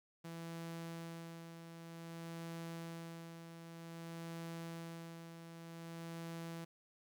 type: tone with tremolo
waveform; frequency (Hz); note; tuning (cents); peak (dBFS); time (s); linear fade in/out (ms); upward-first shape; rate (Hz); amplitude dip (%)
sawtooth; 166.4; E3; +17; -40; 0.24-6.65; 10; sine; 0.53; 55
effects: 13-bit

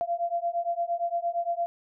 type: beating tone pair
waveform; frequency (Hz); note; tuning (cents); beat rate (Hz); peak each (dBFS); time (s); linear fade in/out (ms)
sine; 683 / 691.7; F5 / F5; -39 / -17; 8.7; -29; 0.01-1.66; 0
effects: none

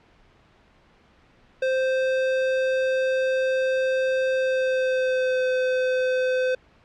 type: tone with pitch glide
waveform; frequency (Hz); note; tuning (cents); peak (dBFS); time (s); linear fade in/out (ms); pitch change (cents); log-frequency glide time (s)
square; 522 to 511.6; C5 to C5; -4 to -39; -21; 1.62-6.55; 5; -35; 4.36-5.45
effects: pink hiss -57 dBFS RMS until 6.84 s + low-pass 3000 Hz 12 dB/octave

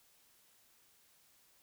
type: silence
effects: white hiss -68 dBFS RMS until 1.62 s

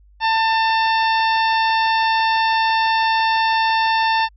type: harmonic tone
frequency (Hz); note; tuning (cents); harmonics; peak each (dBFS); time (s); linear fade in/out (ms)
894; A5; +27; 1 / 2 / 3 / 4 / 5 / 6; -16 / -22 / -26 / -28 / -30 / -32; 0.2-4.29; 50
effects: added 50 Hz sine -47 dBFS peak until 4.36 s

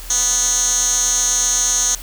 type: tone with band-pass filter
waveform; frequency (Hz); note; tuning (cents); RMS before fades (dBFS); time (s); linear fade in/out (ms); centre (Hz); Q
10% pulse; 246.9; B3; 0; -17; 0.1-1.95; 2; 6600; 7.7
effects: added 40 Hz sine -32 dBFS peak until 2.02 s + white hiss -36 dBFS RMS until 2.02 s

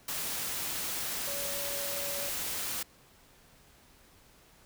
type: tone in noise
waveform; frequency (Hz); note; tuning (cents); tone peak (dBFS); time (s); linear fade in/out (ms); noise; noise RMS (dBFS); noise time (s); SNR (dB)
sine; 566; C#5; +36; -40; 1.27-2.29; 5; white; -35; 0.08-2.83; -8
effects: pink hiss -60 dBFS RMS until 4.65 s

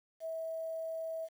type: tone with quantisation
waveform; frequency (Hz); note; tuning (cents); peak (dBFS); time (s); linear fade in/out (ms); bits
sine; 649; E5; -27; -36; 0.2-1.29; 50; 10
effects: none

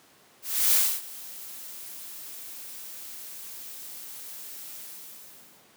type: noise with ADSR envelope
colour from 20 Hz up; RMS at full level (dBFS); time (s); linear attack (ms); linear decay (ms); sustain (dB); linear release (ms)
blue; -20; 0.42-5.67; 320; 270; -21; 900
effects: pink hiss -57 dBFS RMS until 5.76 s + high-pass 200 Hz 12 dB/octave

